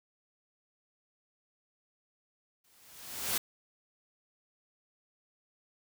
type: noise with exponential growth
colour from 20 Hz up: white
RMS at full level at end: -29 dBFS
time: 2.64-3.38 s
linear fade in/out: 5 ms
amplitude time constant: 160 ms
effects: none